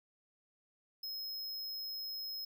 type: tone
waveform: square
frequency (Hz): 5140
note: E8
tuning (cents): -45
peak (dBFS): -40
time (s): 1.03-2.45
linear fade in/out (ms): 5
effects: none